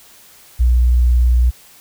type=tone with vibrato; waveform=sine; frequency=60.8 Hz; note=B1; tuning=26 cents flat; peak=-9 dBFS; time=0.59-1.51 s; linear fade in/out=20 ms; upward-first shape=sine; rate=18 Hz; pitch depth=19 cents each way; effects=white hiss -45 dBFS RMS until 1.8 s